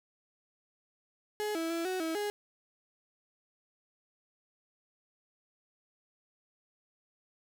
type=tone with pitch steps; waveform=35% pulse; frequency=421.3 / 327.8 / 333.9 / 371.4 / 323.8 / 413.8 Hz; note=G#4 / E4 / E4 / F#4 / E4 / G#4; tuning=+25 / -10 / +22 / +7 / -31 / -6 cents; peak=-30 dBFS; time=1.4-2.3 s; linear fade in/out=0 ms; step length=150 ms; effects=none